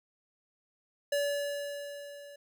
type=tone with level ramp; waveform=square; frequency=573 Hz; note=D5; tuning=43 cents flat; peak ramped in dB=-27 to -48 dBFS; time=1.12-2.36 s; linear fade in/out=5 ms; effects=none